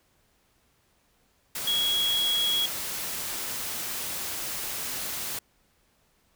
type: tone in noise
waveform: sine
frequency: 3322 Hz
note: G#7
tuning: in tune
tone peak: -23 dBFS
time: 1.67-2.66 s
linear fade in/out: 5 ms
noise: white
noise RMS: -33 dBFS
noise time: 1.55-5.39 s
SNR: +7 dB
effects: pink hiss -67 dBFS RMS until 6.35 s